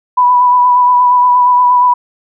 sine tone with vibrato, 987.8 Hz, B5, in tune, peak -5 dBFS, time 0.17-1.94 s, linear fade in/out 10 ms, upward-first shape sine, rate 8.5 Hz, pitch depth 21 cents each way, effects none

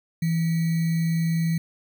sine tone with sample-and-hold, 164.81 Hz, E3, in tune, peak -20 dBFS, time 0.22-1.58 s, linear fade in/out 5 ms, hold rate 2100 Hz, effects none

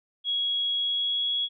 sine tone with pitch glide, 3322 to 3341 Hz, G#7 to G#7, 0 to +10 cents, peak -24 dBFS, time 0.24-1.49 s, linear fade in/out 50 ms, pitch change +10 cents, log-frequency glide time 0.75-1.27 s, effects none

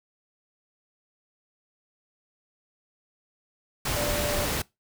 sine tone in noise, 587.3 Hz, D5, in tune, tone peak -29 dBFS, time 3.96-4.45 s, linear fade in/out 5 ms, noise pink, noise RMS -28 dBFS, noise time 3.85-4.62 s, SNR -4 dB, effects noise-tail reverb RT60 0.2 s tail -22 dB re dry

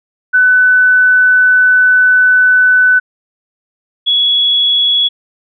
sine tone pair in turn, 1500 / 3367 Hz, F#6 / G#7, +23 / +23 cents, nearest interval octave + major second, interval 1400 cents, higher second, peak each -5 / -8 dBFS, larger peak first, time 0.33-3 / 4.06-5.09 s, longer first, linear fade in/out 20 ms, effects none

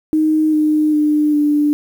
sine tone with pitch steps, 310.9 / 305.6 / 300.3 / 295.2 Hz, D#4 / D#4 / D4 / D4, -1 / -31 / +39 / +9 cents, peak -11 dBFS, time 0.13-1.73 s, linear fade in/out 0 ms, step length 400 ms, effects 7-bit

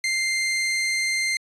sawtooth tone, 2093 Hz, C7, in tune, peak -18 dBFS, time 0.04-1.37 s, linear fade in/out 2 ms, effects resampled to 22050 Hz

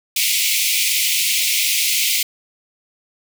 pink high-pass noise, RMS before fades -18 dBFS, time 0.16-2.23 s, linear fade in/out 5 ms, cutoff 2100 Hz, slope 96 dB/octave, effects none

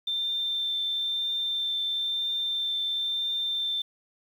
sine tone with vibrato, 3572 Hz, A7, 25 cents sharp, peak -26 dBFS, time 0.07-3.82 s, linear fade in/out 5 ms, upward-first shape triangle, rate 1 Hz, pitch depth 10 cents each way, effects 9-bit

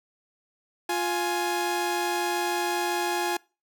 sawtooth tone pair together, 351.1 / 835 Hz, F4 / G#5, +9 / +9 cents, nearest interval octave + minor third, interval 1500 cents, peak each -24 dBFS, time 0.89-3.37 s, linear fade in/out 5 ms, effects noise-tail reverb RT60 0.3 s tail -24 dB re dry

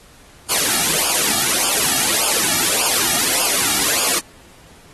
white noise with flanger, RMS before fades -17 dBFS, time 0.49-4.2 s, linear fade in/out 20 ms, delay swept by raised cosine 0.5 to 2 ms, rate 1.7 Hz, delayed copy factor -0.85, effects pink hiss -47 dBFS RMS until 4.93 s + AAC 32 kbps

